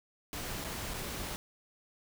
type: noise with dropouts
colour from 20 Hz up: pink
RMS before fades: -39 dBFS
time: 0.33-1.36 s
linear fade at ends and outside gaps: 0 ms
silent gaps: 0.641-0.646 / 0.937-0.941 s
effects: none